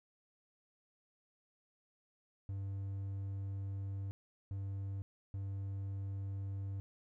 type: tone bursts at uneven times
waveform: triangle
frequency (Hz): 98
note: G2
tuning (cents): 0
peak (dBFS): -36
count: 3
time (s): 2.49-4.11 / 4.51-5.02 / 5.34-6.8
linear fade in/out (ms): 0
effects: none